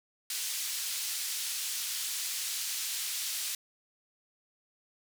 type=band-pass noise; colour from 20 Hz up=pink; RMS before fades=-35 dBFS; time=0.3-3.55 s; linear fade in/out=2 ms; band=3800 to 15000 Hz; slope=12 dB/octave; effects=none